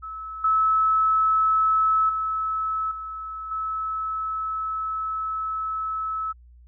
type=tone with level steps; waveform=sine; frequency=1300 Hz; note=E6; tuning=24 cents flat; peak=-32 / -17 / -23 / -31 / -25 dBFS; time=0.02-6.33 s; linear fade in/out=20 ms; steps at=0.44 / 2.09 / 2.91 / 3.51 s; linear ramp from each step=5 ms; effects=added 60 Hz sine -47 dBFS peak until 6.67 s